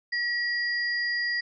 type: tone pair together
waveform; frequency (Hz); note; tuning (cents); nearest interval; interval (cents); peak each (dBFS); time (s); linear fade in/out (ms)
sine; 1916 / 4828; A#6 / D8; +47 / +47; octave + major third; 1600; -26 / -32; 0.12-1.41; 10
effects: none